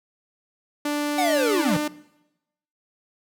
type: tone with pitch glide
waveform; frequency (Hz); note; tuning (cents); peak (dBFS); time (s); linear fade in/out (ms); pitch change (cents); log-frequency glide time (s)
sawtooth; 293.7 to 299.2; D4 to D4; 0 to +32; -19; 0.85-1.88; 5; +32; 1.65-1.76
type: linear sweep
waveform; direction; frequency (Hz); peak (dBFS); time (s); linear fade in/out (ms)
square; down; 767 to 152.4; -21; 1.18-1.77; 5
effects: noise-tail reverb RT60 0.9 s tail -20 dB re dry